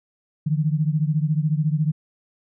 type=beating tone pair; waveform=sine; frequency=149.7 / 163.7 Hz; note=D3 / E3; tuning=+33 / -12 cents; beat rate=14 Hz; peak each=-20 / -23 dBFS; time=0.46-1.92 s; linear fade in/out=10 ms; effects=none